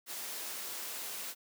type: high-pass noise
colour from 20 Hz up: white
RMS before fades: -41 dBFS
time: 0.06-1.35 s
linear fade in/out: 50 ms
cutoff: 260 Hz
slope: 12 dB/octave
effects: none